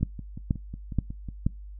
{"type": "two click trains", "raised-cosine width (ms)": 5, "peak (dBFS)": [-24, -11], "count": [8, 4], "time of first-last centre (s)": [[0.01, 1.287], [0.03, 1.465]], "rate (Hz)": [5.48, 2.09], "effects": ["noise-tail reverb RT60 0.2 s tail -24 dB re dry", "added 50 Hz sine -39 dBFS peak until 1.79 s"]}